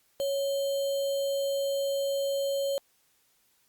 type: tone with sample-and-hold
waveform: sine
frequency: 554.4 Hz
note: C#5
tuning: in tune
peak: -26 dBFS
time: 0.2-2.78 s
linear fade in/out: 0 ms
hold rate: 3675 Hz
effects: white hiss -68 dBFS RMS until 3.68 s + Opus 48 kbps